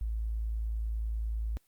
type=tone; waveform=sine; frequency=55 Hz; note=A1; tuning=in tune; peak=-30 dBFS; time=0.01-1.57 s; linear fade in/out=0 ms; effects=white hiss -71 dBFS RMS until 1.67 s + Opus 24 kbps